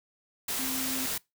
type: tone in noise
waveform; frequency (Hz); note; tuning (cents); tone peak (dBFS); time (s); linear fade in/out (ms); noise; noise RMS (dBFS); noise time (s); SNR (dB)
sine; 261.6; C4; 0; -35; 0.59-1.06; 5; white; -32; 0.48-1.18; -6
effects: noise-tail reverb RT60 0.2 s tail -23 dB re dry